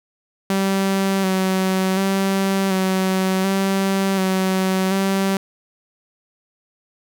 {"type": "tone with vibrato", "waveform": "sawtooth", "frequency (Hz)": 191.3, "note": "G3", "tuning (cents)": -42, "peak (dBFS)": -13, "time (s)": [0.5, 5.37], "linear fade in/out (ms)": 2, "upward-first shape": "square", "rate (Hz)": 0.68, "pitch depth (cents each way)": 24, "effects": []}